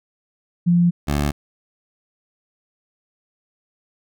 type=tone pair in turn; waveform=sine / 15% pulse; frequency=173.7 / 72.7 Hz; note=F3 / D2; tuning=-9 / -17 cents; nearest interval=octave + minor third; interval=1508 cents; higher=first; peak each=-12 dBFS; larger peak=neither; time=0.66-0.91 / 1.07-1.32 s; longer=neither; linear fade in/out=20 ms; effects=none